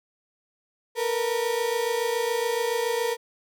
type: tone pair together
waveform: 35% pulse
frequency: 455.6 / 482.7 Hz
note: A#4 / B4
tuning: -40 / -40 cents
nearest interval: minor second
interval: 100 cents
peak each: -25 dBFS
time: 0.95-3.17 s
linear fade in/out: 50 ms
effects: none